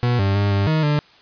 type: tone with pitch steps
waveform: 40% pulse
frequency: 121.8 / 98.3 / 100.9 / 99.4 / 156.8 / 148.2 Hz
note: B2 / G2 / G#2 / G2 / D#3 / D3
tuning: -24 / +5 / -49 / +25 / +14 / +16 cents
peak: -15 dBFS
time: 0.03-0.99 s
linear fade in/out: 0 ms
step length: 160 ms
effects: white hiss -50 dBFS RMS until 1.21 s + resampled to 11025 Hz